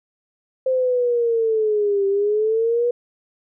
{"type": "linear two-way sweep", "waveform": "sine", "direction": "down then up", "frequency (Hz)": [523.3, 391.7, 486.7], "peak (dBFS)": -16, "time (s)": [0.66, 2.91], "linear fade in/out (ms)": 5, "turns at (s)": 2.07, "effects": []}